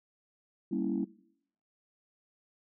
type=chord; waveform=sine; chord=G diminished seventh; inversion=none; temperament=equal; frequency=196 / 233.1 / 277.2 / 329.6 Hz; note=G3 / Bb3 / Db4 / Fb4; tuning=0 / 0 / 0 / 0 cents; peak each=-34 dBFS; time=0.71-1.05 s; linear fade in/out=10 ms; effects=noise-tail reverb RT60 0.7 s tail -21 dB re dry + tanh soft clip ceiling -21 dBFS